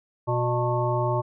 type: harmonic tone with a mistuned harmonic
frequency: 121.3 Hz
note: B2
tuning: 31 cents flat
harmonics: 1 / 3 / 5 / 7 / 9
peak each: -25 / -29 / -28 / -29 / -31 dBFS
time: 0.27-1.22 s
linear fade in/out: 20 ms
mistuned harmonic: 7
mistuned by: +75 cents
effects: none